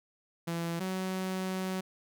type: tone pair in turn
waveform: sawtooth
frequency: 168.4 / 187.4 Hz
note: E3 / F#3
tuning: +37 / +22 cents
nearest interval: major second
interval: 185 cents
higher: second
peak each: -28 dBFS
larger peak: neither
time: 0.47-0.8 / 0.8-1.81 s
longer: second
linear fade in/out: 10 ms
effects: none